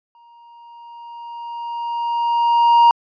triangle tone with exponential growth, 940 Hz, A#5, 14 cents sharp, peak -5 dBFS, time 0.15-2.91 s, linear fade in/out 1 ms, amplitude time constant 600 ms, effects resampled to 11025 Hz

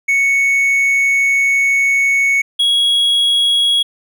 triangle tone pair in turn, 2217 / 3322 Hz, C#7 / G#7, 0 / 0 cents, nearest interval perfect fifth, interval 700 cents, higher second, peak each -9 dBFS, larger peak neither, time 0.08-2.42 / 2.59-3.83 s, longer first, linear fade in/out 10 ms, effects none

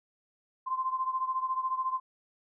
sine beating tone pair, 1038 / 1052 Hz, C6 / C6, -14 / +9 cents, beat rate 14 Hz, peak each -30 / -34 dBFS, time 0.66-2 s, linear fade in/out 20 ms, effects none

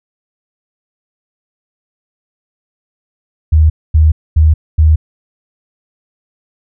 sine tone bursts, 78 Hz, D#2, 5 cents sharp, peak -4 dBFS, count 4, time 3.52-4.96 s, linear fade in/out 10 ms, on 180 ms, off 240 ms, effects none

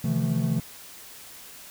triangle chord, F dominant seventh, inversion second, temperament equal with one note detuned, 130.81 / 155.56 / 170.23 / 220 Hz, C3 / Eb3 / F3 / A3, 0 / 0 / -44 / 0 cents, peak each -26 dBFS, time 0.04-0.6 s, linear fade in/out 5 ms, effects white hiss -45 dBFS RMS until 1.7 s

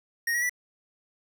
square tone with pitch steps, 1864.7 / 1913.8 / 1964.2 Hz, A#6 / A#6 / B6, 0 / +45 / -10 cents, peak -25 dBFS, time 0.27-0.495 s, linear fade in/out 5 ms, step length 75 ms, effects 9-bit

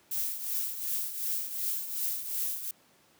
violet noise with tremolo, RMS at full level -30 dBFS, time 0.11-2.71 s, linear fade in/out 5 ms, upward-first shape triangle, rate 2.7 Hz, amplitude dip 70%, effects pink hiss -63 dBFS RMS until 3.19 s + high-pass 150 Hz 12 dB/octave

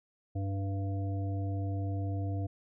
harmonic tone, 98 Hz, G2, in tune, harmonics 1 / 3 / 5 / 7, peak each -31 / -40 / -47 / -45 dBFS, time 0.35-2.47 s, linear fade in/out 10 ms, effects none

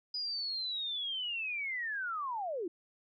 sine linear sweep, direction down, 4978 to 315.2 Hz, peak -34 dBFS, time 0.14-2.68 s, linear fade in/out 5 ms, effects none

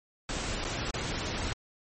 pink noise with dropouts, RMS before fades -33 dBFS, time 0.29-1.53 s, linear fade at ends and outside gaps 2 ms, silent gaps 0.643-0.649 / 0.909-0.939 s, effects MP3 32 kbps

